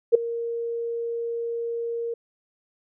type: tone with ADSR envelope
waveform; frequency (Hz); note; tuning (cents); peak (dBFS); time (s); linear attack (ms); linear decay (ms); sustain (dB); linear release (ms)
sine; 466.2; A#4; 0; -8; 0.12-2.14; 28; 7; -18; 5
effects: none